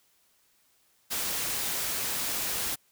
white noise, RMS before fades -31 dBFS, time 1.1-2.76 s, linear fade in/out 20 ms, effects white hiss -67 dBFS RMS until 2.91 s

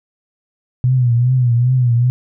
sine tone with vibrato, 123.47 Hz, B2, in tune, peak -10 dBFS, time 0.84-2.1 s, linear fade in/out 0 ms, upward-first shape triangle, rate 2.5 Hz, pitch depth 100 cents each way, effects none

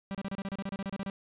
45% pulse tone bursts, 196 Hz, G3, in tune, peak -33 dBFS, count 15, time 0.11-1.099 s, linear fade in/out 0 ms, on 37 ms, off 31 ms, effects resampled to 8000 Hz + 11-bit

